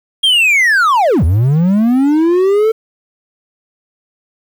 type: linear two-way sweep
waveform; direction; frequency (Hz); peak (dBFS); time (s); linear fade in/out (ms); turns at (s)
triangle; down then up; 3271 to 74.3 to 450.4; -6; 0.23-2.72; 10; 1.24
effects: 7-bit